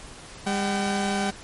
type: tone pair together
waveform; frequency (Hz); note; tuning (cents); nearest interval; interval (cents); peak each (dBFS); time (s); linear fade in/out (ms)
sawtooth; 200.8 / 764; G3 / G5; +42 / -45; octave + major seventh; 2313; -21 / -24; 0.46-1.31; 10
effects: pink hiss -43 dBFS RMS until 1.43 s + MP3 48 kbps